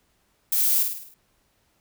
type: noise with echo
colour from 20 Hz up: violet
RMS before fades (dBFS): -22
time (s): 0.52-0.83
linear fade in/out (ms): 5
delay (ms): 52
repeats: 6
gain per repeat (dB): -5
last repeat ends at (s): 1.142
effects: pink hiss -67 dBFS RMS until 1.8 s